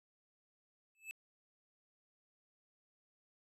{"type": "tone with exponential growth", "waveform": "square", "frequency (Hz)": 2618, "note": "E7", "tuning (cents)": -13, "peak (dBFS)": -40, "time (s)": [0.95, 1.11], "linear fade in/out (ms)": 0, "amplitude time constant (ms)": 33, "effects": ["low-pass 12000 Hz 12 dB/octave"]}